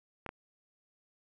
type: clicks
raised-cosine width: 0.5 ms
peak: -24 dBFS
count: 2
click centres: 0.263 / 0.291 s
effects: none

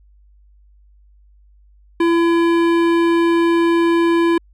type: tone with hard clipping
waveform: sine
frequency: 337 Hz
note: E4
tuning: 38 cents sharp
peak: -14 dBFS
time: 2-4.38 s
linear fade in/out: 5 ms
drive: 15 dB
effects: added 50 Hz sine -47 dBFS peak until 4.53 s

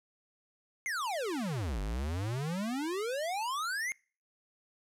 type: exponential two-way sweep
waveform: square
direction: down then up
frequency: 2184 to 47.3 to 2184 Hz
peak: -33 dBFS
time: 0.86-3.92 s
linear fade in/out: 0 ms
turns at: 1.81 s
effects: noise-tail reverb RT60 0.4 s tail -26 dB re dry + low-pass 12000 Hz 12 dB/octave

